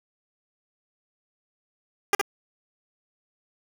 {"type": "tone with echo", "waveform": "10% pulse", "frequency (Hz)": 402.4, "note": "G4", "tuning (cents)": 45, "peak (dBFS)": -9, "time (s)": [2.13, 2.15], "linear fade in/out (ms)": 2, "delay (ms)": 64, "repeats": 1, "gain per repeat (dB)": -4, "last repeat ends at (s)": 2.214, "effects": []}